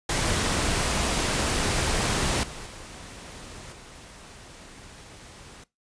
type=noise with level steps; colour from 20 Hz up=pink; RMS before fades=-25 / -39 / -42 / -46 dBFS; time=0.09-5.64 s; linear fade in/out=5 ms; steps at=2.43 / 2.66 / 3.72 s; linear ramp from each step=5 ms; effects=noise-tail reverb RT60 0.2 s tail -19 dB re dry + resampled to 22050 Hz